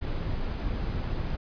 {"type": "noise", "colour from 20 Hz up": "brown", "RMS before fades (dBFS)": -30, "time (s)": [0.01, 1.37], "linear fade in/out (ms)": 20, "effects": ["resampled to 11025 Hz"]}